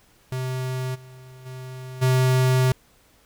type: tone with level steps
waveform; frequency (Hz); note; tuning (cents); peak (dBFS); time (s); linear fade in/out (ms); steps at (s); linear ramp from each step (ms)
square; 129; C3; -24; -26 / -43 / -35 / -17; 0.32-2.72; 2; 0.94 / 1.45 / 2.01; 20
effects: pink hiss -58 dBFS RMS until 3.25 s